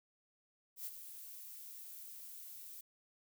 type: noise with ADSR envelope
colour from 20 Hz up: violet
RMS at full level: -42 dBFS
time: 0.76-2.81 s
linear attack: 97 ms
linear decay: 42 ms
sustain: -9 dB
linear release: 4 ms
effects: none